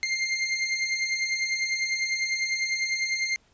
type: beating tone pair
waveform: sawtooth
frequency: 2100 / 2110 Hz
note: C7 / C7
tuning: +6 / +14 cents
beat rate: 10 Hz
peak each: -27 / -23 dBFS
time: 0.03-3.36 s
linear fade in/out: 0 ms
effects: pink hiss -63 dBFS RMS until 3.53 s + resampled to 16000 Hz